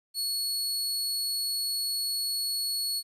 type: tone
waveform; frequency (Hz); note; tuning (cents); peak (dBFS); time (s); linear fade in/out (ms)
sawtooth; 4375; C#8; -24; -25; 0.14-3.03; 50
effects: resampled to 32000 Hz + 11-bit